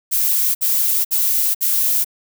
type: noise bursts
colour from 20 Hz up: violet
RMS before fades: -17 dBFS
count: 4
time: 0.11-2.047 s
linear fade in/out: 20 ms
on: 440 ms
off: 59 ms
effects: none